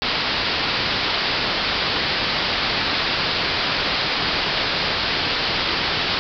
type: low-pass noise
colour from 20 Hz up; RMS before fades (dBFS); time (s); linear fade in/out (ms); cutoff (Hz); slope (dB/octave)
white; -22; 0.02-6.19; 0; 5000; 96
effects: none